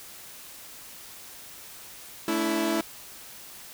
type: chord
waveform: sawtooth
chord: A suspended fourth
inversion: none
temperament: equal with one note detuned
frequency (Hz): 220 / 287.1 / 329.6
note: A3 / D4 / E4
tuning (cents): 0 / -39 / 0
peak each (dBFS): -27 / -28 / -22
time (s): 2.28-2.81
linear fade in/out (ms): 2
effects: white hiss -45 dBFS RMS until 3.73 s